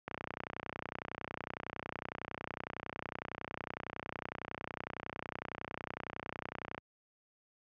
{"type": "click train", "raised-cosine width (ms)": 0.5, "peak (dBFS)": -23, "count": 208, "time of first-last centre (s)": [0.08, 6.779], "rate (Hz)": 30.9, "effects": ["high-pass 80 Hz 12 dB/octave"]}